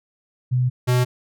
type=tone pair in turn; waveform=sine / square; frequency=125.8 / 124.71 Hz; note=B2 / B2; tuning=+32 / +17 cents; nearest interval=unison; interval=15 cents; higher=first; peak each=-16 dBFS; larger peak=neither; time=0.51-0.7 / 0.87-1.05 s; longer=first; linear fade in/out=20 ms; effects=none